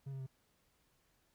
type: tone with pitch steps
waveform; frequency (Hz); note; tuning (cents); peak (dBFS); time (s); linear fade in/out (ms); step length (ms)
triangle; 137 / 134.34 / 131.72; C#3 / C3 / C3; -20 / +46 / +12; -39; 0.06-0.267; 10; 69
effects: pink hiss -75 dBFS RMS until 1.34 s